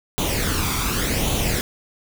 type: noise with flanger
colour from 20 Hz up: pink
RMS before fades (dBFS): -22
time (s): 0.18-1.61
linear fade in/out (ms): 0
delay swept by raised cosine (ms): 0.29 to 0.87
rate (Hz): 0.88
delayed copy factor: +0.6
effects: none